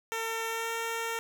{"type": "tone with pitch glide", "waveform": "10% pulse", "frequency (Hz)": [452.3, 457.3], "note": ["A4", "A#4"], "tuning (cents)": [48, -33], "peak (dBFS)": -23, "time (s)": [0.12, 1.19], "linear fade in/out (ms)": 0, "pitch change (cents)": 19, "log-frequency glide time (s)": [0.48, 0.71], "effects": ["10-bit"]}